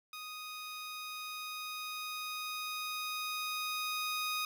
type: tone with level ramp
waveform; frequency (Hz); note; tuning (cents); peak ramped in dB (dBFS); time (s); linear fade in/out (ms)
15% pulse; 1244.5; D#6; 0; -37 to -27; 0.13-4.45; 2
effects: 11-bit